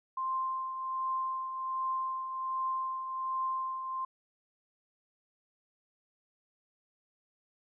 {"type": "tone with tremolo", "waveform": "sine", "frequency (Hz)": 1048, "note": "C6", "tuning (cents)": 2, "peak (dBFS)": -29, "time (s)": [0.17, 4.05], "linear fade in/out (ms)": 5, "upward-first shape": "triangle", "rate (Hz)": 1.3, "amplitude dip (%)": 55, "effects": []}